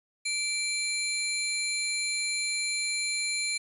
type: tone cluster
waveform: sine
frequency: 2340 / 4137 / 7070 / 9880 Hz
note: D7 / C8 / A8 / D#9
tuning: -7 / -20 / +7 / -13 cents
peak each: -31 / -33 / -35 / -35 dBFS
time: 0.25-3.58 s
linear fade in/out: 10 ms
effects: 10-bit